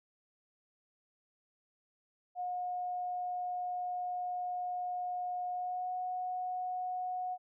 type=tone with pitch glide; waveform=sine; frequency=721 to 731.5 Hz; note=F#5 to F#5; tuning=-45 to -20 cents; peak=-34 dBFS; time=2.35-7.38 s; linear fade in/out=50 ms; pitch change=+25 cents; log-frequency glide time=5.5-5.91 s; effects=none

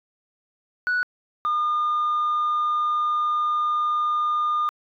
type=tone pair in turn; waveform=sine; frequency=1475 / 1213.5 Hz; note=F#6 / D#6; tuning=-6 / -44 cents; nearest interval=minor third; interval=338 cents; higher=first; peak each=-18 dBFS; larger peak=neither; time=0.87-1.03 / 1.45-4.69 s; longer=second; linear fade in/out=0 ms; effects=tanh soft clip ceiling -18 dBFS

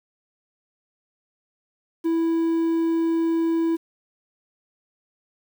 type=tone; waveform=triangle; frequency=329.6 Hz; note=E4; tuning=in tune; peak=-17 dBFS; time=2.04-3.77 s; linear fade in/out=20 ms; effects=8-bit

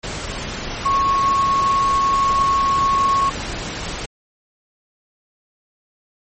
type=tone in noise; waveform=sine; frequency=1100 Hz; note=C#6; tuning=14 cents flat; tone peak=-14 dBFS; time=0.85-3.3 s; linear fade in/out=10 ms; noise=pink; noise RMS=-27 dBFS; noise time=0.03-4.06 s; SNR=+10 dB; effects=MP3 32 kbps

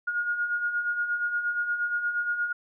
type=beating tone pair; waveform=sine; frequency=1425 / 1433.5 Hz; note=F6 / F6; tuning=+34 / +45 cents; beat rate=8.5 Hz; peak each=-34 / -26 dBFS; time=0.07-2.53 s; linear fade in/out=10 ms; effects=none

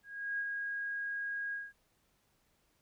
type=tone with ADSR envelope; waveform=sine; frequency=1638 Hz; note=G#6; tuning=24 cents flat; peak=-32 dBFS; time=0.03-1.73 s; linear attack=360 ms; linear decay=48 ms; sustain=-3 dB; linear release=200 ms; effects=pink hiss -74 dBFS RMS until 2.81 s

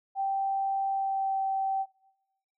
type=tone with pitch glide; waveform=sine; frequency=781 to 774.3 Hz; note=G5 to G5; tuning=-7 to -22 cents; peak=-26 dBFS; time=0.15-1.86 s; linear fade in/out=50 ms; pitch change=-15 cents; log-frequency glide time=0.9-1.4 s; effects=noise-tail reverb RT60 0.9 s tail -19 dB re dry

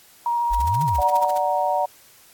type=tone with vibrato; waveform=sine; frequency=946 Hz; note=A#5; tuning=25 cents sharp; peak=-19 dBFS; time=0.26-1.25 s; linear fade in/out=2 ms; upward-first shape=sine; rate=14 Hz; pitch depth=9 cents each way
type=exponential two-way sweep; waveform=sine; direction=up then down; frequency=41.92 to 161.7 to 54.1 Hz; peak=-22 dBFS; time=0.5-1.02 s; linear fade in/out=20 ms; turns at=0.84 s
type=noise bursts; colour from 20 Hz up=white; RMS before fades=-36 dBFS; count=13; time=0.53-1.38 s; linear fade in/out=5 ms; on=22 ms; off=47 ms
type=chord; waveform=sine; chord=D augmented; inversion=none; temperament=equal with one note detuned; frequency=587.3 / 740 / 935.6 Hz; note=D5 / F#5 / A#5; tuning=0 / 0 / +6 cents; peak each=-24 / -22 / -23 dBFS; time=0.98-1.86 s; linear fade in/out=10 ms
effects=white hiss -51 dBFS RMS until 2.33 s + AAC 64 kbps

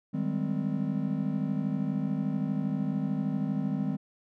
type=chord; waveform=triangle; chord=Ab major seventh; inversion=second; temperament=just; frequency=155.74 / 194.67 / 207.7 / 259.6 Hz; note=Eb3 / G3 / Ab3 / C4; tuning=+2 / -12 / 0 / -13 cents; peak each=-31 dBFS; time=0.13-3.97 s; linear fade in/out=20 ms; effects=none

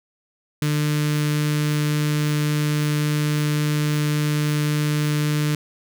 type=tone with notch filter; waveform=sawtooth; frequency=149.7 Hz; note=D3; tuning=33 cents sharp; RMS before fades=-21 dBFS; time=0.62-5.55 s; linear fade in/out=2 ms; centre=730 Hz; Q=0.68; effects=none

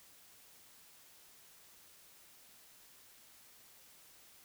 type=silence; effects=white hiss -61 dBFS RMS until 4.44 s

